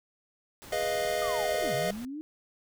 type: noise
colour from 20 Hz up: pink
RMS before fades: -47 dBFS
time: 0.62-2.05 s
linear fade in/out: 0 ms
type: chord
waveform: square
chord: F half-diminished seventh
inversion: first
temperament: equal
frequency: 415.3 / 493.9 / 622.3 / 698.5 Hz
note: Ab4 / Cb5 / Eb5 / F5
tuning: 0 / 0 / 0 / 0 cents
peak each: -37 / -36 / -31 / -34 dBFS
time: 0.72-1.91 s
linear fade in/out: 5 ms
type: linear two-way sweep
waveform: sine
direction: down then up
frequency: 1246 to 126.4 to 316.6 Hz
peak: -35 dBFS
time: 1.22-2.21 s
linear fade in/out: 0 ms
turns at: 1.74 s
effects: none